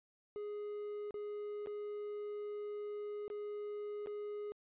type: tone with dropouts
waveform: triangle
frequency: 415.6 Hz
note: G#4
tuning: 1 cent sharp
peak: -38 dBFS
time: 0.36-4.52 s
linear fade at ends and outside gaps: 0 ms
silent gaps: 1.108-1.142 / 1.661-1.671 / 3.28-3.301 / 4.061-4.071 s
effects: resampled to 8000 Hz